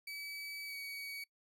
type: tone with pitch glide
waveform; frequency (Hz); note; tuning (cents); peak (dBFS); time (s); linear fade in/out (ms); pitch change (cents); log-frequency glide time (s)
30% pulse; 2288 to 2258; D7 to C#7; -46 to +31; -40; 0.07-1.24; 5; -23; 0.66-0.75
effects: noise-tail reverb RT60 0.1 s tail -23 dB re dry